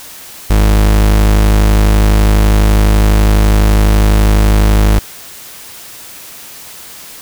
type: tone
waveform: 40% pulse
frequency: 52 Hz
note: G#1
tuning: 3 cents sharp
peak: -5 dBFS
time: 0.5-4.99 s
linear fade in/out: 5 ms
effects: white hiss -32 dBFS RMS until 7.21 s